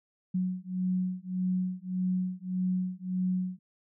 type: beating tone pair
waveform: sine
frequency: 183 / 184.7 Hz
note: F#3 / F#3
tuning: -19 / -3 cents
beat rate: 1.7 Hz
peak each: -31 dBFS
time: 0.34-3.59 s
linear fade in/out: 10 ms
effects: none